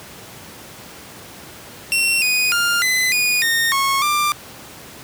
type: tone with pitch steps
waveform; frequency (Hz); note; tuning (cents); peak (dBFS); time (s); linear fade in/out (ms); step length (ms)
sawtooth; 2722 / 2475 / 1403 / 2021 / 2460 / 1840 / 1095 / 1187; F7 / D#7 / F6 / B6 / D#7 / A#6 / C#6 / D6; -45 / -10 / +8 / +39 / -20 / -23 / -22 / +18; -12; 1.92-4.32; 0; 300
effects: pink hiss -38 dBFS RMS until 5.03 s + high-pass 100 Hz 12 dB/octave